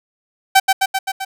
sawtooth tone with echo, 771 Hz, G5, 29 cents flat, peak -3 dBFS, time 0.55-0.6 s, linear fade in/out 10 ms, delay 130 ms, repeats 5, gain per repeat -3 dB, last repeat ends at 1.25 s, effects none

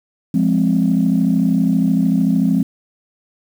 sine chord, F minor, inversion none, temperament equal, 174.61 / 207.7 / 261.6 Hz, F3 / Ab3 / C4, 0 / 0 / 0 cents, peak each -16 dBFS, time 0.34-2.63 s, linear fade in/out 5 ms, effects tanh soft clip ceiling -5 dBFS + 7-bit

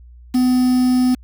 triangle tone with quantisation, 252.2 Hz, B3, 36 cents sharp, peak -10 dBFS, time 0.34-1.15 s, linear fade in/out 10 ms, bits 5, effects added 60 Hz sine -39 dBFS peak until 1.23 s

